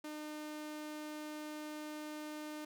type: tone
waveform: sawtooth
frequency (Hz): 303.3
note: D#4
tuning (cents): -44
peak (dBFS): -39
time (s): 0.04-2.65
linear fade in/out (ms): 5
effects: none